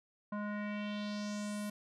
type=tone with low-pass filter sweep; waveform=square; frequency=207.7 Hz; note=G#3; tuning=in tune; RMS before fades=-39 dBFS; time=0.32-1.7 s; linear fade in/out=5 ms; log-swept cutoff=1200 to 12000 Hz; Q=2.6; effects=none